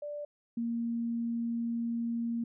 sine tone pair in turn, 587.3 / 233.1 Hz, D5 / A#3, 0 / 0 cents, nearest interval octave + major third, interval 1600 cents, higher first, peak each -36 / -30 dBFS, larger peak second, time 0.02-0.25 / 0.57-2.44 s, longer second, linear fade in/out 5 ms, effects none

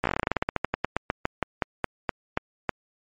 slowing click train, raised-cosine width 0.5 ms, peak -8 dBFS, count 27, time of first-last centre 0.04-2.693 s, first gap 15 ms, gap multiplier 1.13, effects MP3 48 kbps

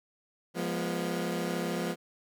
20% pulse chord, F diminished, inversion none, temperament equal with one note detuned, 174.61 / 207.7 / 242.8 Hz, F3 / Ab3 / Cb4, 0 / 0 / -29 cents, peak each -28 / -32 / -31 dBFS, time 0.54-1.96 s, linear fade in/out 50 ms, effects none

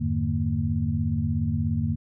sine tone cluster, 85.4 / 102.2 / 149.5 / 229.6 Hz, F2 / G#2 / D3 / A#3, -38 / -27 / +31 / -26 cents, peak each -28 dBFS, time 0-1.96 s, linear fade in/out 20 ms, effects none

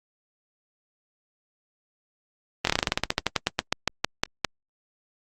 slowing click train, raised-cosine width 0.2 ms, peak -3 dBFS, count 22, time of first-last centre 2.65-4.447 s, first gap 22 ms, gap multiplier 1.12, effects Opus 32 kbps

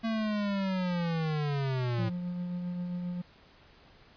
square linear sweep, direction down, 227.6 to 110.5 Hz, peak -29 dBFS, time 0.03-2.1 s, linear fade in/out 20 ms
triangle tone with tremolo, 177.3 Hz, F3, 26 cents sharp, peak -29 dBFS, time 1.98-3.22 s, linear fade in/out 10 ms, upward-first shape triangle, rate 7.5 Hz, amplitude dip 30%
effects pink hiss -58 dBFS RMS until 4.16 s + resampled to 11025 Hz

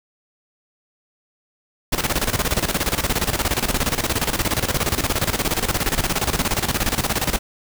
pink noise with tremolo, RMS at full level -19 dBFS, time 1.92-7.39 s, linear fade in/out 10 ms, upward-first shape square, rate 17 Hz, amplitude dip 75%, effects none

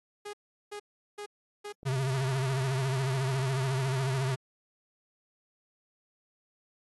sawtooth tone bursts, 412.9 Hz, G#4, 10 cents flat, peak -34 dBFS, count 4, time 0.25-1.726 s, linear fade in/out 10 ms, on 84 ms, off 380 ms
clicks, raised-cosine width 2 ms, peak -34 dBFS, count 6, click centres 1.831 / 2.523 / 2.612 / 3.342 / 3.395 / 3.88 s
square tone with vibrato, 132.7 Hz, C3, 25 cents sharp, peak -28 dBFS, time 1.85-4.36 s, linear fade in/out 20 ms, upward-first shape triangle, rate 14 Hz, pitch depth 88 cents each way
effects AAC 32 kbps

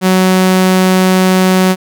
sawtooth tone, 186.2 Hz, F#3, 11 cents sharp, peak -3 dBFS, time 0.01-1.76 s, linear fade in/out 50 ms, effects none

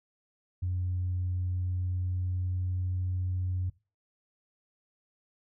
sine tone with pitch glide, 90.6 to 91.44 Hz, F#2 to F#2, -36 to -20 cents, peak -27 dBFS, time 0.62-3.7 s, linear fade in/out 10 ms, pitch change +16 cents, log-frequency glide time 1.41-3.09 s, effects noise-tail reverb RT60 0.3 s tail -20 dB re dry + tanh soft clip ceiling -24 dBFS

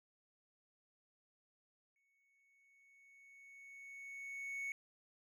triangle tone with exponential growth, 2217 Hz, C#7, in tune, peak -37 dBFS, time 1.96-4.72 s, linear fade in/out 1 ms, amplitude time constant 600 ms, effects none

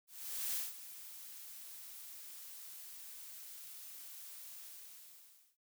blue noise with ADSR envelope, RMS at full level -37 dBFS, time 0.07-5.57 s, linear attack 480 ms, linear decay 180 ms, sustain -14 dB, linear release 960 ms, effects none

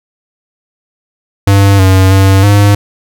square tone with pitch steps, 99.1 / 94.7 / 96.6 / 101.9 Hz, G2 / F#2 / G2 / G#2, +19 / +41 / -25 / -32 cents, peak -4 dBFS, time 1.47-2.75 s, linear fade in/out 5 ms, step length 320 ms, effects none

